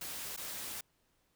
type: noise with dropouts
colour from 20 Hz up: white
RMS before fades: -42 dBFS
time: 0.01-0.81 s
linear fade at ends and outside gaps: 5 ms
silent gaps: 0.365-0.374 s
effects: pink hiss -75 dBFS RMS until 1.35 s